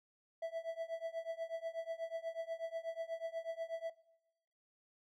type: tone with tremolo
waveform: triangle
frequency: 659.3 Hz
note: E5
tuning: in tune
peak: -33 dBFS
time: 0.42-3.9 s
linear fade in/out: 5 ms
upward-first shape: triangle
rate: 8.2 Hz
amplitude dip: 90%
effects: noise-tail reverb RT60 0.9 s tail -21 dB re dry